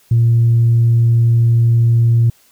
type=tone; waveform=sine; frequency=116.54 Hz; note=A#2; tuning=in tune; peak=-7 dBFS; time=0.11-2.3 s; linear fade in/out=5 ms; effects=tanh soft clip ceiling -5 dBFS + white hiss -52 dBFS RMS until 2.51 s